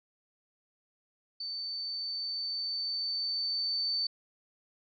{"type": "tone with level ramp", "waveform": "sine", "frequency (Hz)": 4543, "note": "C#8", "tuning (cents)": 42, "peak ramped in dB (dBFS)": [-35, -28], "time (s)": [1.4, 4.07], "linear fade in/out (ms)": 5, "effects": []}